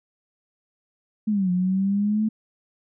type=exponential two-way sweep; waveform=sine; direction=down then up; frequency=220 to 178.2 to 220 Hz; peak=-19 dBFS; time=1.27-2.29 s; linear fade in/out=10 ms; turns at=1.51 s; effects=none